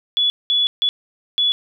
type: tone bursts at uneven times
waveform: sine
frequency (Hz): 3415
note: G#7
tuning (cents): +48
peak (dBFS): -14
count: 4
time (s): 0.17-0.3 / 0.5-0.67 / 0.82-0.89 / 1.38-1.52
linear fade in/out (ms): 0
effects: none